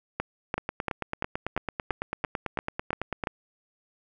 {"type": "two click trains", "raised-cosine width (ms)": 0.5, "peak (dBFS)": [-14, -12], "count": [25, 10], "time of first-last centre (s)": [[0.58, 3.238], [0.2, 3.272]], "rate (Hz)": [9.03, 2.93], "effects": []}